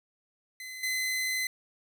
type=tone with level steps; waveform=sawtooth; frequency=2038 Hz; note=C7; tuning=46 cents flat; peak=-36 / -25 dBFS; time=0.6-1.47 s; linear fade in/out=2 ms; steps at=0.83 s; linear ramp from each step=5 ms; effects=none